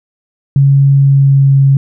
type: tone with pitch glide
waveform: sine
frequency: 138.59 to 137.08 Hz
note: C#3 to C#3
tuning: 0 to -19 cents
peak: -4 dBFS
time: 0.56-1.77 s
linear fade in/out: 2 ms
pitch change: -19 cents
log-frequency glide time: 0.93-1.59 s
effects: none